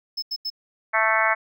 triangle tone bursts, 5220 Hz, E8, 18 cents flat, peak -24 dBFS, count 3, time 0.17-0.502 s, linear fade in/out 10 ms, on 54 ms, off 85 ms
harmonic tone, 220.5 Hz, A3, 4 cents sharp, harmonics 3 / 4 / 5 / 6 / 7 / 8 / 9 / 10, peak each -26 / -26 / -26 / -26 / -26 / -26 / -26 / -26 dBFS, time 0.93-1.35 s, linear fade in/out 20 ms
effects none

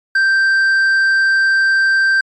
sine tone with tanh clipping, 1568 Hz, G6, in tune, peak -11 dBFS, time 0.15-2.21 s, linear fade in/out 5 ms, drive 5 dB, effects MP3 96 kbps

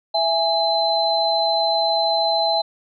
sine tone cluster, 662 / 829 / 4057 Hz, E5 / G#5 / B7, +7 / -3 / +46 cents, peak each -21 dBFS, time 0.14-2.62 s, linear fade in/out 10 ms, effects none

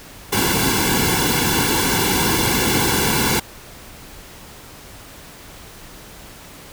pink noise with comb filter, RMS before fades -18 dBFS, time 0.32-3.4 s, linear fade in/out 10 ms, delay 1.6 ms, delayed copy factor -1, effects pink hiss -40 dBFS RMS until 6.72 s

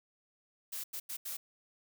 blue noise bursts at uneven times, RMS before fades -40 dBFS, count 4, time 0.72-0.84 / 0.93-1 / 1.09-1.17 / 1.25-1.37 s, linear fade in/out 10 ms, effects none

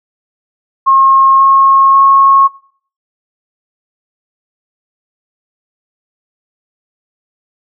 sine tone with pitch steps, 1077 / 1084.5 / 1092 Hz, C6 / C#6 / C#6, +50 / -38 / -26 cents, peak -4 dBFS, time 0.86-2.48 s, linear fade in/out 20 ms, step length 540 ms, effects noise-tail reverb RT60 0.5 s tail -19 dB re dry

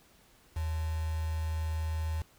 sine tone with quantisation, 79.7 Hz, D#2, 42 cents sharp, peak -30 dBFS, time 0.56-2.22 s, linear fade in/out 5 ms, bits 7, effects pink hiss -62 dBFS RMS until 2.38 s

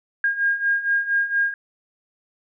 sine beating tone pair, 1618 / 1622.3 Hz, G#6 / G#6, -46 / -41 cents, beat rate 4.3 Hz, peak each -24 / -20 dBFS, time 0.24-1.54 s, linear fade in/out 2 ms, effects none

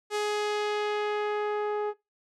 sawtooth tone with low-pass filter sweep, 418.5 Hz, G#4, 13 cents sharp, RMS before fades -29 dBFS, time 0.1-1.94 s, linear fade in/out 50 ms, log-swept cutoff 8600 to 990 Hz, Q 0.81, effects noise-tail reverb RT60 0.2 s tail -20 dB re dry

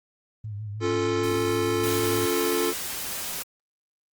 sine tone with vibrato, 105 Hz, G#2, 19 cents sharp, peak -31 dBFS, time 0.44-2.26 s, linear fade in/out 5 ms, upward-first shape triangle, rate 6.5 Hz, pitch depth 80 cents each way
square chord, Db augmented, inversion none, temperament equal, 277.2 / 349.2 / 440 Hz, Db4 / F4 / A4, 0 / 0 / 0 cents, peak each -32 / -27 / -27 dBFS, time 0.8-2.74 s, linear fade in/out 50 ms
white noise, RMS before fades -32 dBFS, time 1.83-3.43 s, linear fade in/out 10 ms
effects Opus 24 kbps

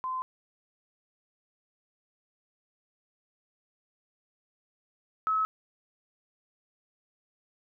sine tone pair in turn, 1031 / 1290 Hz, C6 / E6, -26 / -38 cents, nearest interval major third, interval 388 cents, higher second, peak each -30 / -24 dBFS, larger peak second, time 0.04-0.22 / 5.27-5.45 s, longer neither, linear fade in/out 0 ms, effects none

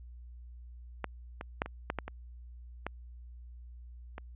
clicks, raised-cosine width 0.5 ms, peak -18 / -24 / -14 / -25 / -16 / -18 / -24 / -19 / -26 dBFS, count 9, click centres 1.043 / 1.411 / 1.619 / 1.66 / 1.901 / 1.987 / 2.08 / 2.866 / 4.181 s, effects added 60 Hz sine -46 dBFS peak until 4.35 s + resampled to 8000 Hz

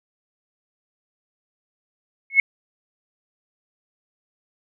sine tone with exponential growth, 2188 Hz, C#7, 23 cents flat, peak -6 dBFS, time 2.3-2.4 s, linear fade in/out 2 ms, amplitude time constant 21 ms, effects none

